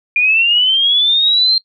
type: linear sweep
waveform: sine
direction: up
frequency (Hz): 2400 to 4186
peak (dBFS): -9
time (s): 0.16-1.58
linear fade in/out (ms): 2
effects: noise-tail reverb RT60 0.1 s tail -20 dB re dry